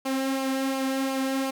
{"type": "tone with flanger", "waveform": "sawtooth", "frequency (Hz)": 267.1, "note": "C4", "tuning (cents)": 36, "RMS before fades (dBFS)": -27, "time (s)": [0.05, 1.51], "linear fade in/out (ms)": 10, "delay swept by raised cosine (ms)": [0.52, 2.92], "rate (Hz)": 2.8, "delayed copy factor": -0.5, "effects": []}